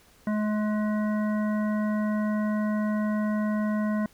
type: harmonic tone with a mistuned harmonic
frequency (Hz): 212.3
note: G#3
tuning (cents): +38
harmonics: 1 / 3 / 5 / 7 / 9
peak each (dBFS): -24 / -34 / -38 / -41 / -43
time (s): 0.27-4.06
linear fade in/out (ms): 2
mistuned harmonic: 5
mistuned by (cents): -17
effects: pink hiss -58 dBFS RMS until 4.13 s